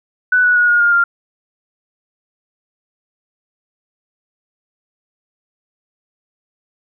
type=tone with pitch steps; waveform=sine; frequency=1491 / 1471.3 / 1451.9 / 1432.7 / 1413.8 / 1395.2 Hz; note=F#6 / F#6 / F#6 / F6 / F6 / F6; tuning=+13 / -10 / -33 / +44 / +21 / -2 cents; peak=-9 dBFS; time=0.32-1.04 s; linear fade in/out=5 ms; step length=120 ms; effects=none